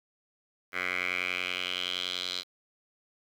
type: tone with band-pass filter sweep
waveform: 10% pulse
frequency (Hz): 90.6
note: F#2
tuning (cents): -36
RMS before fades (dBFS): -33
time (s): 0.72-2.44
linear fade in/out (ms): 50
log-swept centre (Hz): 1900 to 4000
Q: 4.7
effects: 9-bit